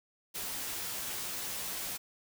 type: noise with comb filter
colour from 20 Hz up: white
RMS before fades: -38 dBFS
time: 0.34-1.98 s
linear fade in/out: 20 ms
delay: 13 ms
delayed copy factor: -0.55
effects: none